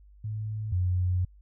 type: tone pair in turn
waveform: sine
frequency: 107.6 / 90.65 Hz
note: A2 / F#2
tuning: -38 / -35 cents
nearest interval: minor third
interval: 297 cents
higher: first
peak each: -30 / -23 dBFS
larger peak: second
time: 0.24-0.72 / 0.72-1.25 s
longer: second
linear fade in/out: 5 ms
effects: added 50 Hz sine -51 dBFS peak until 1.41 s